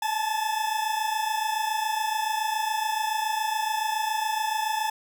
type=tone pair together; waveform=40% pulse; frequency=856 / 883.1 Hz; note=A5 / A5; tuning=-48 / +6 cents; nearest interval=minor second; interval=54 cents; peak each=-27 dBFS; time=0.02-4.9 s; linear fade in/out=5 ms; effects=none